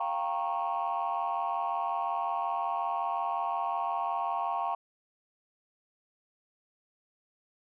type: chord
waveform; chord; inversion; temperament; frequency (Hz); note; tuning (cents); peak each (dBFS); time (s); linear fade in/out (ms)
sine; G half-diminished seventh; third; equal with one note detuned; 698.5 / 784 / 932.3 / 1095.4; F5 / G5 / Bb5 / Db6; 0 / 0 / 0 / -21; -33; 0-4.75; 5
effects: tanh soft clip ceiling -23 dBFS